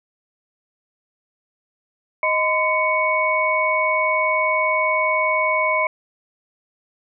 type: tone cluster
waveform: sine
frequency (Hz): 624 / 1020 / 2225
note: D#5 / C6 / C#7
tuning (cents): +5 / -44 / +6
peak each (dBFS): -22 / -21 / -20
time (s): 2.23-5.87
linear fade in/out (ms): 2
effects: none